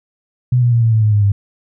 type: tone with pitch steps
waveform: sine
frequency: 124.7 / 120.94 / 117.29 / 113.76 / 110.33 / 107 / 103.78 / 100.65 Hz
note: B2 / B2 / A#2 / A#2 / A2 / A2 / G#2 / G2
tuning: +17 / -36 / +11 / -42 / +5 / -48 / -1 / +46 cents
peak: -9 dBFS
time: 0.52-1.32 s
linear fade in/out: 5 ms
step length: 100 ms
effects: none

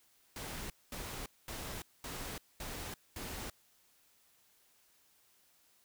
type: noise bursts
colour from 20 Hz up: pink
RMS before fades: -43 dBFS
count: 6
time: 0.36-3.5 s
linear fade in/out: 2 ms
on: 340 ms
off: 220 ms
effects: white hiss -69 dBFS RMS until 5.84 s

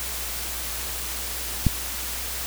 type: click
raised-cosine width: 5 ms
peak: -5 dBFS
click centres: 1.667 s
effects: added 60 Hz sine -37 dBFS peak until 2.46 s + white hiss -31 dBFS RMS until 2.46 s

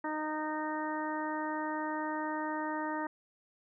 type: harmonic tone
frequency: 308.1 Hz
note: D#4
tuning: 17 cents flat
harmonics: 1 / 2 / 3 / 4 / 5 / 6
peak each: -37 / -41 / -37 / -43 / -45 / -43 dBFS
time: 0.04-3.07 s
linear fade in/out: 5 ms
effects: none

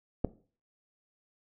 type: clicks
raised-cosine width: 2 ms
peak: -29 / -13 dBFS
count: 2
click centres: 0.243 / 0.247 s
effects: noise-tail reverb RT60 0.4 s tail -18 dB re dry

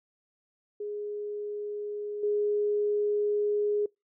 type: tone with level steps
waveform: sine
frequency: 415.3 Hz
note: G#4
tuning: in tune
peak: -32 / -24 dBFS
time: 0.8-3.86 s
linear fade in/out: 5 ms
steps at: 2.23 s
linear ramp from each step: 5 ms
effects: noise-tail reverb RT60 0.2 s tail -25 dB re dry

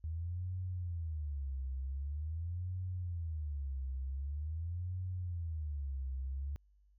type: tone with vibrato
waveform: sine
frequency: 77.7 Hz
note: D#2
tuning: 2 cents flat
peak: -36 dBFS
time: 0.04-6.56 s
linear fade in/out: 0 ms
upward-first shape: sine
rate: 0.45 Hz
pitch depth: 290 cents each way
effects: added 50 Hz sine -64 dBFS peak until 6.98 s

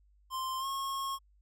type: tone with pitch glide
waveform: square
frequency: 1046.5 to 1087.2 Hz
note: C6 to C#6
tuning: 0 to -34 cents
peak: -34 dBFS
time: 0.3-1.19 s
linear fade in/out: 50 ms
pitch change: +66 cents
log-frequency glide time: 0.59-0.66 s
effects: added 50 Hz sine -62 dBFS peak until 1.41 s

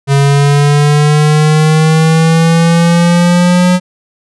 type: exponential sweep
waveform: square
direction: up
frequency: 138.59 to 181.6 Hz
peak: -6 dBFS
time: 0.07-3.8 s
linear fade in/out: 50 ms
effects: resampled to 24000 Hz

